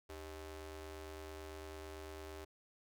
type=ring-modulated tone; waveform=sawtooth; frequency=233.1 Hz; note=A#3; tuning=in tune; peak=-40 dBFS; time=0.09-2.45 s; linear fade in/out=10 ms; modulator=161 Hz; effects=none

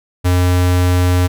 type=tone; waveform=square; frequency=90 Hz; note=F#2; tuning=47 cents flat; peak=-11 dBFS; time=0.24-1.28 s; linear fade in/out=20 ms; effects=none

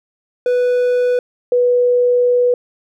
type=tone pair in turn; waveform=triangle / sine; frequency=493.9 / 490.8 Hz; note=B4 / B4; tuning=0 / -11 cents; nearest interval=unison; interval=11 cents; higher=first; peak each=-10 dBFS; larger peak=neither; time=0.46-1.19 / 1.52-2.54 s; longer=second; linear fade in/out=2 ms; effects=none

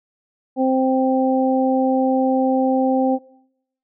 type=harmonic tone; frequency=261.6 Hz; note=C4; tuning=in tune; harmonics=1 / 2 / 3; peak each=-17 / -20 / -22 dBFS; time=0.56-3.19 s; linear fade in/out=50 ms; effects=noise-tail reverb RT60 0.8 s tail -23 dB re dry

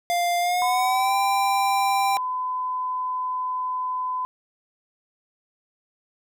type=tone with pitch glide; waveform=square; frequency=698.5 to 788.6 Hz; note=F5 to G5; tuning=0 to +10 cents; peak=-21 dBFS; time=0.1-2.17 s; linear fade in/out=0 ms; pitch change=+210 cents; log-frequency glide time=0.39-1.15 s
type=tone; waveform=sine; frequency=1011 Hz; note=B5; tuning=40 cents sharp; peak=-24 dBFS; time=0.62-4.25 s; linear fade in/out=0 ms
effects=none

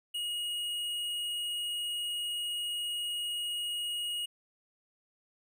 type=tone with hard clipping; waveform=sine; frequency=2883 Hz; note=F#7; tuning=46 cents flat; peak=-34 dBFS; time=0.14-4.26 s; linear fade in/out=10 ms; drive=10 dB; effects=none

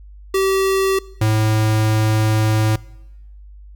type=tone pair in turn; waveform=square; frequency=385.3 / 108.78 Hz; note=G4 / A2; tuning=-30 / -19 cents; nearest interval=octave + minor seventh; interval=2189 cents; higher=first; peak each=-15 / -14 dBFS; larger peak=second; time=0.34-0.99 / 1.21-2.76 s; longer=second; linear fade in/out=5 ms; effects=noise-tail reverb RT60 1.0 s tail -22 dB re dry + added 50 Hz sine -37 dBFS peak until 3.75 s

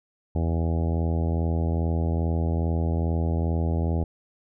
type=harmonic tone; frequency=82.41 Hz; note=E2; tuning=in tune; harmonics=1 / 2 / 3 / 4 / 5 / 6 / 7 / 8 / 9 / 10; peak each=-23 / -29 / -33 / -35 / -37 / -39 / -40 / -41 / -42 / -43 dBFS; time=0.35-4.04 s; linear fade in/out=5 ms; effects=none

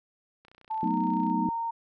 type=click train; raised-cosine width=0.3 ms; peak=-38 dBFS; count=27; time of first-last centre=0.45-1.3 s; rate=30.6 Hz
type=tone with pitch glide; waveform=sine; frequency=880 to 921.6 Hz; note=A5 to A#5; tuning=0 to -20 cents; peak=-28 dBFS; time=0.7-1.71 s; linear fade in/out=10 ms; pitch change=+80 cents; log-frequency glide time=0.84-0.93 s
type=chord; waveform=sine; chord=B dominant seventh; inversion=second; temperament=equal; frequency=185 / 220 / 246.9 / 311.1 Hz; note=F#3 / A3 / B3 / D#4; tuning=0 / 0 / 0 / 0 cents; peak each=-31 dBFS; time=0.83-1.49 s; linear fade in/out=2 ms
effects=none

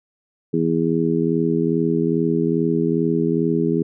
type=harmonic tone; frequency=82.41 Hz; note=E2; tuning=in tune; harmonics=2 / 3 / 4 / 5; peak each=-22 / -22 / -22 / -22 dBFS; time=0.53-3.83 s; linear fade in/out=10 ms; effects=none

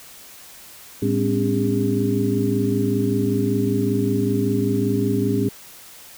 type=tone cluster; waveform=sine; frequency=110.3 / 201.7 / 258.6 / 283.8 / 403.6 Hz; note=A2 / G3 / C4 / C#4 / G#4; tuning=+5 / +50 / -20 / +41 / -49 cents; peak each=-24 dBFS; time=1.02-5.49 s; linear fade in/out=5 ms; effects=white hiss -43 dBFS RMS until 6.17 s

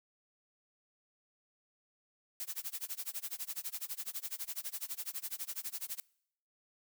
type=noise with tremolo; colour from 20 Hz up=blue; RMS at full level=-38 dBFS; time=2.4-6 s; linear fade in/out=0 ms; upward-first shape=sine; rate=12 Hz; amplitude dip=100%; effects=noise-tail reverb RT60 0.7 s tail -24 dB re dry

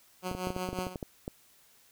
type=tone with tremolo; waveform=10% pulse; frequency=183.3 Hz; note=F#3; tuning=16 cents flat; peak=-23 dBFS; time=0.22-0.96 s; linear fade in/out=50 ms; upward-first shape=triangle; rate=5.5 Hz; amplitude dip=80%
type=clicks; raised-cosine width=2 ms; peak=-22 dBFS; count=12; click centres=0.314 / 0.35 / 0.471 / 0.504 / 0.564 / 0.689 / 0.73 / 0.788 / 0.868 / 0.958 / 1.028 / 1.279 s
effects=white hiss -62 dBFS RMS until 1.91 s

